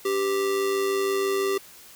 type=tone with amplitude modulation; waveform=square; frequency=392 Hz; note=G4; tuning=in tune; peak=-21 dBFS; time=0.05-1.58 s; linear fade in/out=5 ms; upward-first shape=sine; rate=106 Hz; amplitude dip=45%; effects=white hiss -48 dBFS RMS until 1.95 s